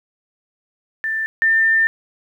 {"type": "tone pair in turn", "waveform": "sine", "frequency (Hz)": [1776, 1796.6], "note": ["A6", "A6"], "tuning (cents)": [16, 36], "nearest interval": "unison", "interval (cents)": 20, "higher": "second", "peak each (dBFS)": [-19, -12], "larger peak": "second", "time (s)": [[1.04, 1.26], [1.42, 1.87]], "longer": "second", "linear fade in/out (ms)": 0, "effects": ["9-bit"]}